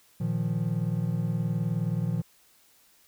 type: chord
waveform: triangle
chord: Bb suspended fourth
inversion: none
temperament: equal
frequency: 116.54 / 155.56 / 174.61 Hz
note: Bb2 / Eb3 / F3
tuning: 0 / 0 / 0 cents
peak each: -28 dBFS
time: 0.2-2.22 s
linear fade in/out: 10 ms
effects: white hiss -61 dBFS RMS until 3.07 s